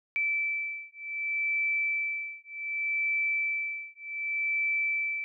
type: beating tone pair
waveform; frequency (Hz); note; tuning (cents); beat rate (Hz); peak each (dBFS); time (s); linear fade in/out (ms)
sine; 2322 / 2322.66; D7 / D7; -20 / -20; 0.66; -31; 0.16-5.24; 0
effects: none